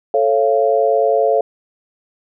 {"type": "chord", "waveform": "sine", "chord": "A augmented", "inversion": "none", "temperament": "just", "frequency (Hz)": [440, 550, 687.5], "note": ["A4", "C#5", "E#5"], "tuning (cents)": [0, -14, -27], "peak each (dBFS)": -16, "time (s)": [0.14, 1.41], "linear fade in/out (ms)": 2, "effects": []}